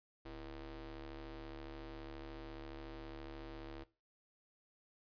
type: ring-modulated tone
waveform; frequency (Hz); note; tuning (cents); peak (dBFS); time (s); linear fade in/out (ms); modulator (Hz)
sawtooth; 146.83; D3; 0; -40; 0.25-3.84; 10; 184
effects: noise-tail reverb RT60 0.3 s tail -18 dB re dry + resampled to 11025 Hz